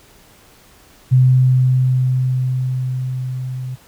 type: tone with level ramp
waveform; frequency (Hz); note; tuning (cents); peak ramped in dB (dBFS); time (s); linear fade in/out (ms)
sine; 128.4; C3; -32; -7 to -23; 1.11-3.76; 20
effects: pink hiss -48 dBFS RMS until 3.87 s